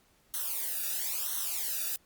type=noise with flanger; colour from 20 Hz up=blue; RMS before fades=-33 dBFS; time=0.34-1.96 s; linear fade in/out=0 ms; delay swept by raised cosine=0.41 to 0.96 ms; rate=1 Hz; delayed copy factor=-1; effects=pink hiss -66 dBFS RMS until 2.05 s + Opus 48 kbps